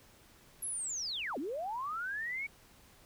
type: linear two-way sweep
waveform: sine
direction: down then up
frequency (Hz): 11400 to 239.3 to 2273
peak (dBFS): -35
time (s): 0.62-2.47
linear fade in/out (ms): 10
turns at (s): 1.38
effects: pink hiss -61 dBFS RMS until 3.05 s